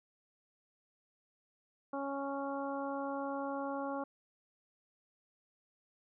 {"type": "harmonic tone", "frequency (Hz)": 277.2, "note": "C#4", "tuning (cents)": 0, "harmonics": [1, 2, 3, 4, 5], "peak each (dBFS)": [-40, -40, -42, -44, -48], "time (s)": [1.93, 4.04], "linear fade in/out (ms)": 5, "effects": []}